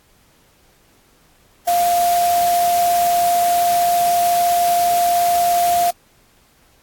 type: tone in noise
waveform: sine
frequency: 698.5 Hz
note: F5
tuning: in tune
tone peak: -13 dBFS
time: 1.67-5.91 s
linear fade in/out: 10 ms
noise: white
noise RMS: -26 dBFS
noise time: 1.67-5.91 s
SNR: +10 dB
effects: pink hiss -55 dBFS RMS until 6.82 s + AAC 64 kbps

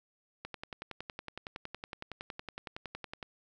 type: click train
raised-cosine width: 0.3 ms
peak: -24 dBFS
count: 31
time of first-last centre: 0.45-3.228 s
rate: 10.8 Hz
effects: none

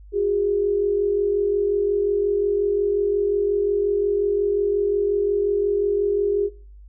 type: tone pair together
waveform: sine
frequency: 361.3 / 406.9 Hz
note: F#4 / G#4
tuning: -41 / -35 cents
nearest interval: major second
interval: 206 cents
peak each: -26 / -19 dBFS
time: 0.12-6.5 s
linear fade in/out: 50 ms
effects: noise-tail reverb RT60 0.5 s tail -26 dB re dry + added 50 Hz sine -41 dBFS peak until 6.88 s

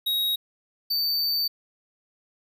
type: tone pair in turn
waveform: square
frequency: 3795 / 4577 Hz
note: A#7 / D8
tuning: +30 / -45 cents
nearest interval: minor third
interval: 325 cents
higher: second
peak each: -23 dBFS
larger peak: neither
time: 0.06-0.36 / 0.9-1.48 s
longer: second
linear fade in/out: 10 ms
effects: none

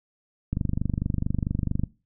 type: click train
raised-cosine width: 5 ms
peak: -13 dBFS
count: 33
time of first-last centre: 0.53-1.836 s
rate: 24.5 Hz
effects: noise-tail reverb RT60 0.3 s tail -20 dB re dry

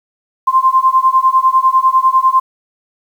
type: beating tone pair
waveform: sine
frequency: 1043 / 1053 Hz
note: C6 / C6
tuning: -6 / +11 cents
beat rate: 10 Hz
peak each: -11 / -11 dBFS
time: 0.47-2.4 s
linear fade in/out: 10 ms
effects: 7-bit

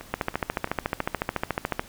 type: two click trains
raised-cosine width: 0.5 ms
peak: -9 / -22 dBFS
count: 24 / 4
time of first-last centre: 0.14-1.795 / 0.01-1.007 s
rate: 13.9 / 3.01 Hz
effects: pink hiss -48 dBFS RMS until 1.88 s

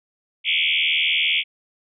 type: tone with frequency modulation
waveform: sine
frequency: 2794 Hz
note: F7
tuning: in tune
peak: -17 dBFS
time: 0.44-1.44 s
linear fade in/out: 50 ms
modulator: 80.9 Hz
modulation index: 7.6
effects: none

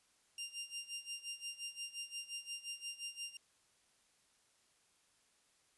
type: tone with tremolo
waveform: 20% pulse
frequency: 2794 Hz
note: F7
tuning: in tune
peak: -36 dBFS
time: 0.38-3.37 s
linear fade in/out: 2 ms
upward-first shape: sine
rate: 5.7 Hz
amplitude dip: 85%
effects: white hiss -73 dBFS RMS until 5.77 s + resampled to 24000 Hz

